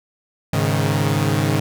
sawtooth chord, Ab suspended fourth, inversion none, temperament equal with one note detuned, 103.83 / 136.92 / 155.56 Hz, Ab2 / Db3 / Eb3, 0 / -21 / 0 cents, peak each -17 dBFS, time 0.53-1.6 s, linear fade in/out 5 ms, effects none

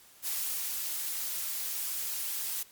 blue noise with ADSR envelope, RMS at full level -32 dBFS, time 0.22-2.63 s, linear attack 50 ms, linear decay 410 ms, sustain -2 dB, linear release 4 ms, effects white hiss -57 dBFS RMS until 2.71 s + MP3 96 kbps

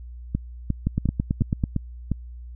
two click trains, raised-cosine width 5 ms, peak -10 / -9 dBFS, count 6 / 8, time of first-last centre 0.35-2.117 / 0.87-1.638 s, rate 2.83 / 9.11 Hz, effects added 60 Hz sine -36 dBFS peak until 2.55 s

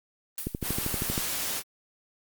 blue noise with exponential decay, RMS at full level -31 dBFS, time 0.38-0.71 s, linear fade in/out 0 ms, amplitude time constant 71 ms
click train, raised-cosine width 3 ms, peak -17 dBFS, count 10, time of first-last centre 0.47-1.179 s, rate 12.7 Hz
white noise, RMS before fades -31 dBFS, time 0.61-1.63 s, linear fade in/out 50 ms
effects Opus 32 kbps

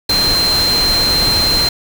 sine tone in noise, 4137 Hz, C8, 20 cents flat, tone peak -12 dBFS, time 0.09-1.69 s, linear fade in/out 5 ms, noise pink, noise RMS -19 dBFS, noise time 0.09-1.69 s, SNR +4 dB, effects none

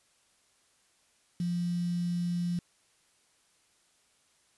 sine tone with quantisation, 174.61 Hz, F3, in tune, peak -28 dBFS, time 1.4-2.59 s, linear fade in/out 2 ms, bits 8, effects white hiss -68 dBFS RMS until 4.57 s + resampled to 24000 Hz

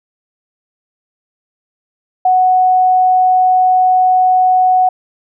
sine tone, 740 Hz, F#5, in tune, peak -7 dBFS, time 2.25-4.89 s, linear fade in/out 5 ms, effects none

